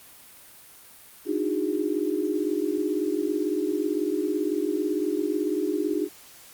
sine tone cluster, 297.1 / 315.1 / 361 / 408.4 Hz, D4 / D#4 / F#4 / G#4, +20 / +22 / -43 / -29 cents, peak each -29 dBFS, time 1.25-6.09 s, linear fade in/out 50 ms, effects white hiss -49 dBFS RMS until 6.53 s + Opus 32 kbps

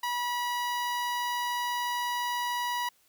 sawtooth tone with notch filter, 971 Hz, B5, 30 cents flat, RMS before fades -31 dBFS, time 0.03-2.89 s, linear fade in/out 5 ms, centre 8100 Hz, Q 1.7, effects white hiss -66 dBFS RMS until 3.08 s

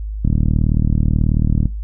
click train, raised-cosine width 5 ms, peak -4 dBFS, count 55, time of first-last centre 0.25-1.656 s, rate 38.4 Hz, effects noise-tail reverb RT60 0.2 s tail -17 dB re dry + added 52 Hz sine -22 dBFS peak until 1.83 s

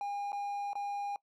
triangle tone with dropouts, 810 Hz, G#5, 43 cents flat, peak -32 dBFS, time 0.01-1.16 s, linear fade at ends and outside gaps 1 ms, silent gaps 0.32-0.329 / 0.732-0.754 s, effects noise-tail reverb RT60 0.1 s tail -21 dB re dry

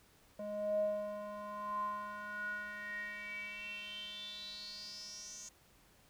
square tone with band-pass filter sweep, 207.7 Hz, G#3, in tune, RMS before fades -42 dBFS, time 0.39-5.49 s, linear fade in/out 5 ms, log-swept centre 510 to 6600 Hz, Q 9.7, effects pink hiss -66 dBFS RMS until 6.09 s

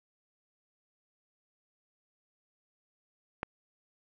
click, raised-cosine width 0.5 ms, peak -17 dBFS, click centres 3.431 s, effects none

